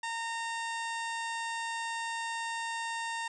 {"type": "harmonic tone with a mistuned harmonic", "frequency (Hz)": 918, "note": "A#5", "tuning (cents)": -27, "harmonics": [1, 2, 3, 4, 5, 6, 7, 8, 9, 10], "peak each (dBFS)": [-36, -38, -44, -46, -50, -52, -55, -50, -51, -57], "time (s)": [0.03, 3.28], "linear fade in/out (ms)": 5, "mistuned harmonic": 5, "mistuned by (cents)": 23, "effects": []}